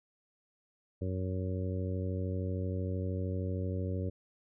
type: harmonic tone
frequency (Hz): 93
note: F#2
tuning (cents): +9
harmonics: 1 / 2 / 3 / 4 / 5 / 6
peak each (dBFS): -33 / -40 / -42 / -44 / -43 / -45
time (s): 1.01-4.1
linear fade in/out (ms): 10
effects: none